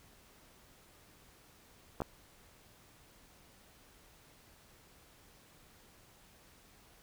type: clicks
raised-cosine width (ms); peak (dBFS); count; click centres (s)
1; -21; 2; 2.004 / 2.019
effects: pink hiss -62 dBFS RMS until 7.02 s